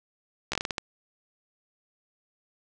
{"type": "slowing click train", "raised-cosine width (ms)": 0.2, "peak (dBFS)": -11, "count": 8, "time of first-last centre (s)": [0.52, 0.782], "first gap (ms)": 14, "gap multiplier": 1.32, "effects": ["resampled to 24000 Hz", "7-bit"]}